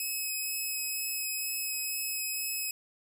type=tone with vibrato; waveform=5% pulse; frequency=2561 Hz; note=D#7; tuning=49 cents sharp; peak=-23 dBFS; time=0-2.71 s; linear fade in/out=2 ms; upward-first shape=sine; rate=2.1 Hz; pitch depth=8 cents each way; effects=none